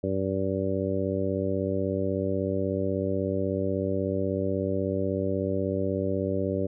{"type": "harmonic tone", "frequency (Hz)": 96.3, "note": "G2", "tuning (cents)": -30, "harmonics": [1, 2, 3, 4, 5, 6], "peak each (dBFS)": [-32, -32, -32, -32, -32, -32], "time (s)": [0.03, 6.67], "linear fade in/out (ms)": 10, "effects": []}